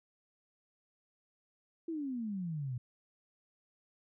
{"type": "exponential sweep", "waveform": "sine", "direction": "down", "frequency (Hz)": [340, 119], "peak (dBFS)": -35, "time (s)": [1.88, 2.78], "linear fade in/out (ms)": 5, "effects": []}